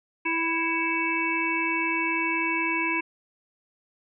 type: harmonic tone with a mistuned harmonic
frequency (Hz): 329.6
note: E4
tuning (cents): 0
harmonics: 1 / 3 / 5 / 7 / 8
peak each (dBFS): -30 / -30 / -35 / -28 / -29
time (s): 0.25-3.01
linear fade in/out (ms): 10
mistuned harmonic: 7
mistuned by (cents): -45
effects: none